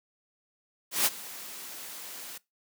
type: noise with ADSR envelope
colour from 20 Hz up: white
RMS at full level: -23 dBFS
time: 0.91-2.38 s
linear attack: 150 ms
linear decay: 32 ms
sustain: -19 dB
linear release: 6 ms
effects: noise-tail reverb RT60 0.2 s tail -21 dB re dry + high-pass 200 Hz 12 dB/octave